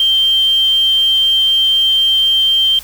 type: tone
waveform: sine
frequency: 3148 Hz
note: G7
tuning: 7 cents sharp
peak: -9 dBFS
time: 0-2.79 s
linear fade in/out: 2 ms
effects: added 50 Hz sine -39 dBFS peak until 2.83 s + white hiss -35 dBFS RMS until 2.83 s